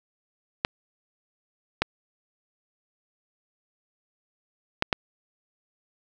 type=clicks; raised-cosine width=0.3 ms; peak=-5 dBFS; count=4; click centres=0.649 / 1.82 / 4.824 / 4.928 s; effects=none